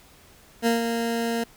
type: tone with ADSR envelope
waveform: 20% pulse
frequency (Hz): 231.6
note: A#3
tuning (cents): -11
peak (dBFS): -13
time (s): 0.62-1.44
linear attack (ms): 45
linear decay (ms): 140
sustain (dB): -6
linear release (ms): 8
effects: pink hiss -53 dBFS RMS until 1.56 s